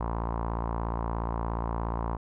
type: tone with low-pass filter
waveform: sawtooth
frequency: 57 Hz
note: A#1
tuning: 38 cents flat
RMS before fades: -31 dBFS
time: 0-2.17 s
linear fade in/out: 10 ms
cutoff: 1000 Hz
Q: 4.8
effects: none